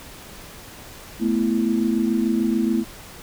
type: chord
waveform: sine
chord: A suspended second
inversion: none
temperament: equal with one note detuned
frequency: 220 / 246.9 / 332.1 Hz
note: A3 / B3 / E4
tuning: 0 / 0 / +13 cents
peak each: -21 / -23 / -23 dBFS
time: 1.19-2.85 s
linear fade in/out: 50 ms
effects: pink hiss -41 dBFS RMS until 3.22 s